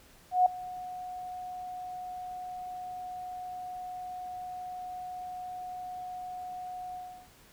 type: tone with ADSR envelope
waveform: sine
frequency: 730 Hz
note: F#5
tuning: 24 cents flat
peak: -17 dBFS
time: 0.31-7.29 s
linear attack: 150 ms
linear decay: 4 ms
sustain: -20 dB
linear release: 350 ms
effects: pink hiss -58 dBFS RMS until 7.52 s